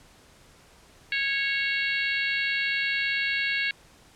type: harmonic tone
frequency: 551 Hz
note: C#5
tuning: 11 cents flat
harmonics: 3 / 4 / 5 / 6 / 7 / 8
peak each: -29 / -28 / -31 / -38 / -36 / -37 dBFS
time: 1.12-3.71 s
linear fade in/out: 2 ms
effects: pink hiss -55 dBFS RMS until 4.15 s + low-pass 10000 Hz 12 dB/octave